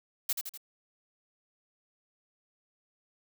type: noise with echo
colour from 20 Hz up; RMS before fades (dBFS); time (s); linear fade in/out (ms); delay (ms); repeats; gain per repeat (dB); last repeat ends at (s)
blue; -29; 0.29-0.33; 5; 82; 3; -5; 0.576
effects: none